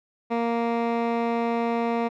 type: tone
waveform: 15% pulse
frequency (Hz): 233.1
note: A#3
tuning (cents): 0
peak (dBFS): -16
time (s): 0.3-2.09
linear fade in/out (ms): 20
effects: low-pass 2000 Hz 12 dB/octave